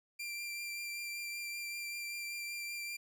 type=tone with vibrato; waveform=sawtooth; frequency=2368 Hz; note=D7; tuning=14 cents sharp; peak=-36 dBFS; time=0.19-2.97 s; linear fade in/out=10 ms; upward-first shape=triangle; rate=5.2 Hz; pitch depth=16 cents each way; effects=none